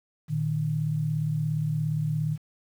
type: tone pair together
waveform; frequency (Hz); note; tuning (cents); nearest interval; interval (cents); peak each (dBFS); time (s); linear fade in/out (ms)
sine; 116.54 / 153.73; A#2 / D#3; 0 / -21; perfect fourth; 479; -31 / -25; 0.28-2.38; 50
effects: 9-bit